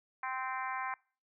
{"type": "harmonic tone", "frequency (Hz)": 260, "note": "C4", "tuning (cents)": -11, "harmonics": [3, 4, 5, 6, 7, 8, 9], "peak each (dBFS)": [-41, -38, -46, -43, -45, -46, -49], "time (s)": [0.23, 0.94], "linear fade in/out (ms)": 2, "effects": ["noise-tail reverb RT60 0.4 s tail -25 dB re dry"]}